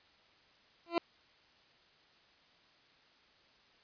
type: tone with exponential growth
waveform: 20% pulse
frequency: 339.9 Hz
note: F4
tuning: 47 cents flat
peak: -20 dBFS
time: 0.86-0.98 s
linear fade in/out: 1 ms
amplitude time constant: 26 ms
effects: white hiss -65 dBFS RMS until 3.83 s + resampled to 11025 Hz